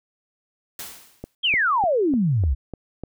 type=noise with exponential decay; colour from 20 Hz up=white; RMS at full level=-32 dBFS; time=0.79-1.35 s; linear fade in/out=2 ms; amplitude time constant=120 ms
type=click train; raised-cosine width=2 ms; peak=-19 dBFS; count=7; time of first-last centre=1.24-3.036 s; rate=3.34 Hz
type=exponential sweep; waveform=sine; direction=down; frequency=3321 to 59.3 Hz; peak=-17 dBFS; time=1.43-2.55 s; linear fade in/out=20 ms
effects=none